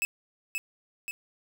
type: tone with echo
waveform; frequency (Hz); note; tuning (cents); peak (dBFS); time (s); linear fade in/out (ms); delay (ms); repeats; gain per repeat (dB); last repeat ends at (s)
45% pulse; 2600; E7; -24; -25; 0.02-0.05; 0; 530; 2; -4; 1.11
effects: none